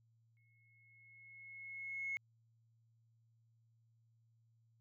sine tone with exponential growth, 2177 Hz, C#7, 32 cents flat, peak -36 dBFS, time 0.37-2.17 s, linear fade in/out 0 ms, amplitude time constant 390 ms, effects tanh soft clip ceiling -32 dBFS + added 114 Hz sine -70 dBFS peak until 4.8 s

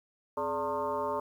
sine tone with frequency modulation, 744 Hz, F#5, 9 cents sharp, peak -29 dBFS, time 0.37-1.2 s, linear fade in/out 5 ms, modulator 161 Hz, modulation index 2.4, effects 10-bit

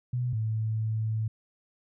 sine tone pair in turn, 123.47 / 110 Hz, B2 / A2, 0 / 0 cents, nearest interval major second, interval 200 cents, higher first, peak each -26 dBFS, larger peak neither, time 0.13-0.33 / 0.33-1.28 s, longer second, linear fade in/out 5 ms, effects none

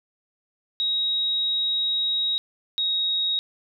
sine tone pair in turn, 3800 / 3778 Hz, A#7 / A#7, +33 / +22 cents, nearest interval unison, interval 11 cents, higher first, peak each -21 dBFS, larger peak neither, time 0.8-2.38 / 2.78-3.39 s, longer first, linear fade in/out 0 ms, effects none

